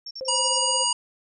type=tone bursts; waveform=sine; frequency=5470 Hz; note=F8; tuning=37 cents flat; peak=-33 dBFS; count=6; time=0.06-0.579 s; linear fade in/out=5 ms; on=49 ms; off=45 ms
type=tone with tremolo; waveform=sine; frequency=523.3 Hz; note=C5; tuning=in tune; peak=-27 dBFS; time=0.21-0.84 s; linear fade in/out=0 ms; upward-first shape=sine; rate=17 Hz; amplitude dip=65%
type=harmonic tone; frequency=960 Hz; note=B5; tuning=49 cents flat; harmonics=1 / 3 / 5 / 7 / 9; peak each=-27 / -27 / -27 / -27 / -27 dBFS; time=0.28-0.93 s; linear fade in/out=5 ms
effects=none